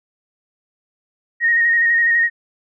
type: tone with vibrato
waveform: sine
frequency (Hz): 1864.7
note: A#6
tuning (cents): 0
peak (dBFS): -12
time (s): 1.4-2.3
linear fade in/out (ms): 50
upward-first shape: square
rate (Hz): 12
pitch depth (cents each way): 20
effects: none